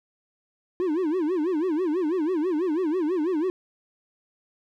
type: tone with vibrato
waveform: triangle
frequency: 335.6 Hz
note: E4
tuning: 31 cents sharp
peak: -20 dBFS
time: 0.8-3.5 s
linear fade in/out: 0 ms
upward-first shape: sine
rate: 6.1 Hz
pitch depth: 220 cents each way
effects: none